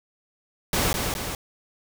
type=noise with echo; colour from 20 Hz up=pink; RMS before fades=-23 dBFS; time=0.73-0.93 s; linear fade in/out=2 ms; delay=210 ms; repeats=2; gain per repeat=-4 dB; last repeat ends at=1.35 s; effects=none